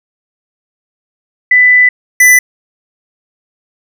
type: tone pair in turn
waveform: sine / square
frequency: 1993 / 1993 Hz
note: B6 / B6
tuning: +15 / +15 cents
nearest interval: unison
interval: 0 cents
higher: neither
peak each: -3 dBFS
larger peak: neither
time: 1.51-1.89 / 2.2-2.39 s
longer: first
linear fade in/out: 5 ms
effects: none